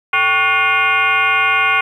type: tone with frequency modulation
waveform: sine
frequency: 1790 Hz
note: A6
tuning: 29 cents sharp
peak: -11 dBFS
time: 0.13-1.81 s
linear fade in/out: 5 ms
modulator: 337 Hz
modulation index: 2.6
effects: 8-bit